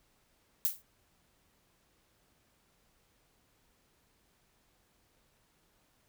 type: noise with exponential decay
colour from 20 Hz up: violet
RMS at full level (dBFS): -26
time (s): 0.65-0.82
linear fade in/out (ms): 0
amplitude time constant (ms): 36
effects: pink hiss -71 dBFS RMS until 6.08 s